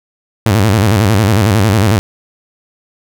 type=tone with vibrato; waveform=sawtooth; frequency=103.83 Hz; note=G#2; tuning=in tune; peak=-4 dBFS; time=0.46-1.99 s; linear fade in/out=0 ms; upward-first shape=square; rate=11 Hz; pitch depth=140 cents each way; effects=none